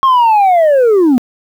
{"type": "linear sweep", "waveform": "sine", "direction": "down", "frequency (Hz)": [1089, 233.1], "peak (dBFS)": -3, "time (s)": [0.03, 1.18], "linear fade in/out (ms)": 0, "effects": ["tanh soft clip ceiling -5 dBFS", "7-bit"]}